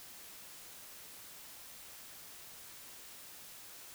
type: silence
effects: white hiss -52 dBFS RMS until 3.94 s